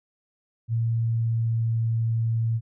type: tone with pitch glide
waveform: sine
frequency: 114.9 to 113.97 Hz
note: A#2 to A#2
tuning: -25 to -39 cents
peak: -21 dBFS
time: 0.68-2.61 s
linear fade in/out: 50 ms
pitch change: -14 cents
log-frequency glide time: 0.91-1.81 s
effects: none